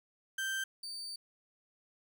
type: tone pair in turn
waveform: 35% pulse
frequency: 1565 / 4601 Hz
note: G6 / D8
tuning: -3 / -36 cents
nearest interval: octave + perfect fifth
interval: 1867 cents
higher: second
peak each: -32 / -39 dBFS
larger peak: first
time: 0.38-0.64 / 0.83-1.16 s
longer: second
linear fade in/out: 5 ms
effects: 12-bit